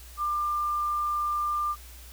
sine tone, 1194 Hz, D6, 28 cents sharp, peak -25 dBFS, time 0.17-1.76 s, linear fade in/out 50 ms, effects added 60 Hz sine -45 dBFS peak until 2.12 s + white hiss -50 dBFS RMS until 2.12 s

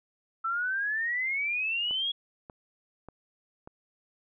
sine exponential sweep, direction up, 1318.5 to 3352 Hz, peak -27 dBFS, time 0.44-2.12 s, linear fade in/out 10 ms
click train, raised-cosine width 1 ms, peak -30 dBFS, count 4, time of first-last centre 1.91-3.675 s, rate 1.7 Hz
effects none

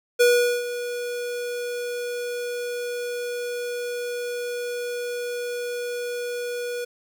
square tone with ADSR envelope, 484.8 Hz, B4, 32 cents flat, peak -14 dBFS, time 0.19-6.85 s, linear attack 19 ms, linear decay 420 ms, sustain -14 dB, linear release 10 ms, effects 9-bit

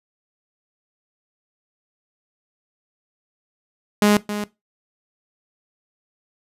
sawtooth tone with echo, 207.7 Hz, G#3, in tune, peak -9 dBFS, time 4.02-4.17 s, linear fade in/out 2 ms, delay 270 ms, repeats 1, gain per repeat -11 dB, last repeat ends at 4.44 s, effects noise-tail reverb RT60 0.2 s tail -18 dB re dry + resampled to 32000 Hz

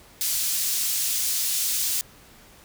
pink high-pass noise, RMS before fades -25 dBFS, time 0.21-2.01 s, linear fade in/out 0 ms, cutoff 5400 Hz, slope 12 dB/octave, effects pink hiss -51 dBFS RMS until 2.64 s

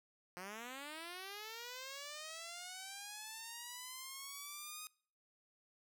5% pulse linear sweep, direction up, 174.61 to 1251 Hz, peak -35 dBFS, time 0.37-4.87 s, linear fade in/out 0 ms, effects noise-tail reverb RT60 0.5 s tail -24 dB re dry

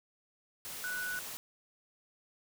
sine tone in noise, 1480 Hz, F#6, in tune, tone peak -35 dBFS, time 0.84-1.19 s, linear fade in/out 0 ms, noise white, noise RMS -43 dBFS, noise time 0.65-1.37 s, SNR +5 dB, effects none

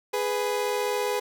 30% pulse tone pair together, 415.3 / 495.4 Hz, G#4 / B4, 0 / +5 cents, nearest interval minor third, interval 305 cents, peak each -25 / -25 dBFS, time 0.13-1.2 s, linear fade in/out 10 ms, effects none

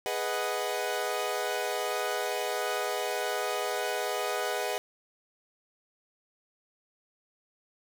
sawtooth chord, G# minor seventh, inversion none, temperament equal, 415.3 / 493.9 / 622.3 / 740 Hz, G#4 / B4 / D#5 / F#5, 0 / 0 / 0 / 0 cents, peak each -31 dBFS, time 0.06-4.78 s, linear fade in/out 0 ms, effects none

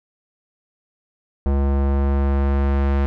square tone with low-pass filter sweep, 69.3 Hz, C#2, in tune, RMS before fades -18 dBFS, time 1.46-3.06 s, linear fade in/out 0 ms, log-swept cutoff 840 to 2000 Hz, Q 0.74, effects none

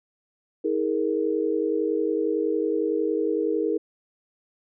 sine chord, D# suspended fourth, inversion none, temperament equal with one note detuned, 319.3 / 415.3 / 466.2 Hz, D#4 / G#4 / A#4, +45 / 0 / 0 cents, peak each -26 dBFS, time 0.64-3.78 s, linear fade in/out 10 ms, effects none

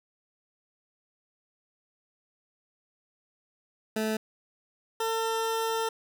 20% pulse tone pair in turn, 218.1 / 450.3 Hz, A3 / A4, -15 / +40 cents, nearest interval octave + minor second, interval 1255 cents, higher second, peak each -22 dBFS, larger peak neither, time 3.96-4.17 / 5-5.89 s, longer second, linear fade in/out 5 ms, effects 10-bit

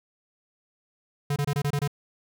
square tone bursts, 143.8 Hz, D3, 36 cents flat, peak -24 dBFS, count 7, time 1.3-1.877 s, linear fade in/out 5 ms, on 61 ms, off 25 ms, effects none

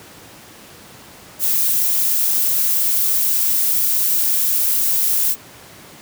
violet noise, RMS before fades -17 dBFS, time 1.39-5.36 s, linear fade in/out 50 ms, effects pink hiss -41 dBFS RMS until 6.01 s + high-pass 100 Hz 12 dB/octave

